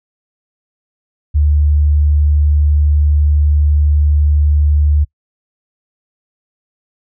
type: tone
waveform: sine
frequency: 74 Hz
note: D2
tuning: 14 cents sharp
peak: -8 dBFS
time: 1.34-5.05 s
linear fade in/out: 20 ms
effects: noise-tail reverb RT60 0.1 s tail -25 dB re dry